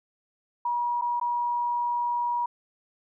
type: tone with dropouts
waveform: sine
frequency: 960 Hz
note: B5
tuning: 49 cents flat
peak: -24 dBFS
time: 0.65-2.46 s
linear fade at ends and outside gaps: 5 ms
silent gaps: 1.013-1.02 / 1.199-1.212 s
effects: none